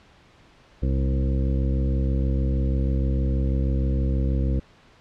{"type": "harmonic tone with a mistuned harmonic", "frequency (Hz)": 66.3, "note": "C2", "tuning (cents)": 23, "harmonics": [1, 2, 3, 4, 5, 7, 8], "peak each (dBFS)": [-21, -27, -31, -33, -35, -38, -39], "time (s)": [0.82, 4.6], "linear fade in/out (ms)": 10, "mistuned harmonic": 1, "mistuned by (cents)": -38, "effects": ["pink hiss -54 dBFS RMS until 5 s", "low-pass 4000 Hz 12 dB/octave"]}